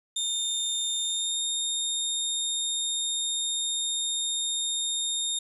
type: tone with pitch glide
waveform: 25% pulse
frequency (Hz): 3633 to 3675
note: A#7 to A#7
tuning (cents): -45 to -25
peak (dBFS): -22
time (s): 0.16-5.39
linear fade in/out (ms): 5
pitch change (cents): +20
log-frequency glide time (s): 1.01-1.39
effects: none